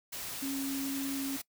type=tone in noise; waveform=sine; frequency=273.3 Hz; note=C#4; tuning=24 cents flat; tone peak=-33 dBFS; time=0.42-1.37 s; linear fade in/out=10 ms; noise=white; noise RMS=-40 dBFS; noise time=0.12-1.42 s; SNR=+4 dB; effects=noise-tail reverb RT60 0.1 s tail -22 dB re dry